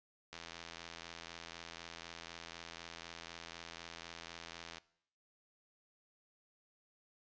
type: click train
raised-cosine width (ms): 0.2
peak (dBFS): -29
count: 375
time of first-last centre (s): 0.33-4.782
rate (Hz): 84
effects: noise-tail reverb RT60 0.7 s tail -21 dB re dry + resampled to 16000 Hz